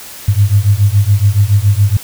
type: beating tone pair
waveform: sine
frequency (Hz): 98.3 / 105.4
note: G2 / G#2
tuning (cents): +5 / +26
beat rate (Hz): 7.1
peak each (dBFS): -10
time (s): 0.28-1.97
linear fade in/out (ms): 5
effects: white hiss -31 dBFS RMS until 2.03 s